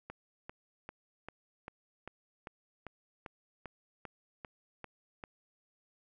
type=click train; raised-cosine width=0.5 ms; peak=-28 dBFS; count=14; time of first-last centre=0.1-5.238 s; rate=2.53 Hz; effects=none